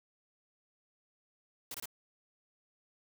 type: noise bursts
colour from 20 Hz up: white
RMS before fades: -42 dBFS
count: 3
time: 1.71-1.857 s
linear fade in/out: 2 ms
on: 33 ms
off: 24 ms
effects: none